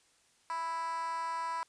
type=tone with high-pass filter; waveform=10% pulse; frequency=329.6 Hz; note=E4; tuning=in tune; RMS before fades=-36 dBFS; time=0.5-1.63 s; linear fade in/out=0 ms; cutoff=1000 Hz; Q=6.2; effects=white hiss -68 dBFS RMS until 1.68 s + resampled to 22050 Hz